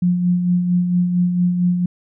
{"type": "tone with tremolo", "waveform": "sine", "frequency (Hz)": 177.8, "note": "F3", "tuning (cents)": 31, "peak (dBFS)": -12, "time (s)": [0.02, 1.86], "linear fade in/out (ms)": 5, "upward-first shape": "sine", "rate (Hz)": 4.4, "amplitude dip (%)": 45, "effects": []}